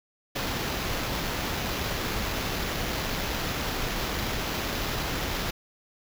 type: noise with sample-and-hold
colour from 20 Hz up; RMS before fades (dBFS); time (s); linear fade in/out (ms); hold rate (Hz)
pink; -30; 0.35-5.51; 10; 8820
effects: none